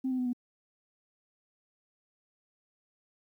sine tone with pitch steps, 261.6 / 256.1 / 250.7 / 245.4 Hz, C4 / C4 / B3 / B3, 0 / -37 / +26 / -11 cents, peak -27 dBFS, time 0.04-0.332 s, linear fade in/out 10 ms, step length 73 ms, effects tanh soft clip ceiling -24 dBFS + 11-bit

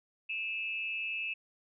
sine tone with amplitude modulation, 2619 Hz, E7, 12 cents flat, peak -30 dBFS, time 0.29-1.34 s, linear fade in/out 10 ms, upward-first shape sine, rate 211 Hz, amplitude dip 70%, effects none

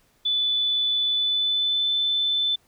sine tone with pitch glide, 3483 to 3521 Hz, A7 to A7, -18 to 0 cents, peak -20 dBFS, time 0.25-2.56 s, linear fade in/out 10 ms, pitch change +18 cents, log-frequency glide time 1.09-1.91 s, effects pink hiss -63 dBFS RMS until 2.67 s

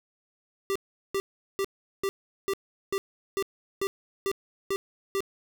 square tone bursts, 392 Hz, G4, in tune, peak -26 dBFS, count 11, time 0.7-5.205 s, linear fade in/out 0 ms, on 55 ms, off 390 ms, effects none

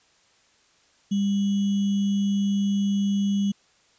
sine tone with sample-and-hold, 199.9 Hz, G3, 34 cents sharp, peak -20 dBFS, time 1.11-3.52 s, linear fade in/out 10 ms, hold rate 3150 Hz, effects white hiss -61 dBFS RMS until 3.98 s + resampled to 16000 Hz

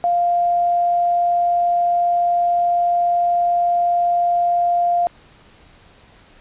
sine tone, 698.5 Hz, F5, in tune, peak -14 dBFS, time 0.04-5.07 s, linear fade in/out 0 ms, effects pink hiss -49 dBFS RMS until 6.4 s + resampled to 8000 Hz

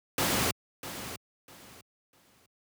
pink noise with echo, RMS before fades -27 dBFS, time 0.18-0.51 s, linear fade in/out 2 ms, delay 650 ms, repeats 3, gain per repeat -12 dB, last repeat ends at 2.46 s, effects high-pass 100 Hz 12 dB/octave

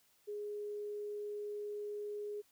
sine tone, 415.3 Hz, G#4, in tune, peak -39 dBFS, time 0.27-2.42 s, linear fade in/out 20 ms, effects white hiss -71 dBFS RMS until 2.51 s

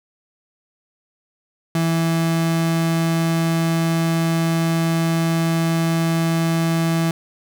35% pulse tone, 164.81 Hz, E3, in tune, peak -15 dBFS, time 1.75-7.11 s, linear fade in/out 2 ms, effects none

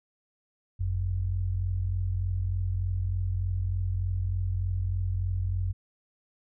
sine tone pair together, 49.17 / 92.5 Hz, G1 / F#2, +6 / 0 cents, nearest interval major seventh, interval 1094 cents, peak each -31 / -27 dBFS, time 0.79-5.73 s, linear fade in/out 20 ms, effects none

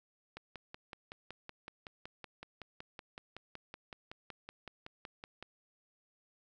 click train, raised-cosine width 0.3 ms, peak -29 dBFS, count 28, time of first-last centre 0.37-5.426 s, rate 5.34 Hz, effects none

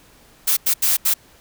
blue noise bursts at uneven times, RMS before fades -17 dBFS, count 4, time 0.47-0.57 / 0.66-0.74 / 0.82-0.97 / 1.05-1.14 s, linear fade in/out 10 ms, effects pink hiss -51 dBFS RMS until 1.4 s

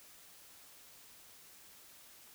silence, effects white hiss -58 dBFS RMS until 2.34 s

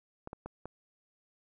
clicks, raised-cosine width 1 ms, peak -27 dBFS, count 4, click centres 0.274 / 0.331 / 0.46 / 0.656 s, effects none

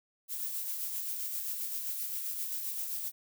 violet noise with tremolo, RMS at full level -35 dBFS, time 0.28-3.12 s, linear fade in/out 50 ms, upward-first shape sine, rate 7.6 Hz, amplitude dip 35%, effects none

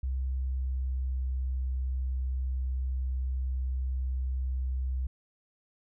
sine tone with pitch glide, 65.1 to 64.43 Hz, C2 to C2, -8 to -26 cents, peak -28 dBFS, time 0.03-5.07 s, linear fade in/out 5 ms, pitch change -18 cents, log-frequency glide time 0.24-1.29 s, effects none

